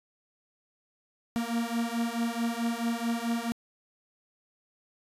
45% pulse beating tone pair, 230.8 / 235.4 Hz, A#3 / A#3, -17 / +17 cents, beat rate 4.6 Hz, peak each -31 dBFS, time 1.36-3.52 s, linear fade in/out 0 ms, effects resampled to 32000 Hz

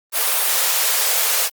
white high-pass noise, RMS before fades -18 dBFS, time 0.12-1.5 s, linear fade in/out 50 ms, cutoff 430 Hz, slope 96 dB/octave, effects Opus 32 kbps

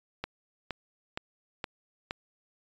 click train, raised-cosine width 0.3 ms, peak -17 dBFS, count 5, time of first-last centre 0.24-2.109 s, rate 2.14 Hz, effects resampled to 16000 Hz

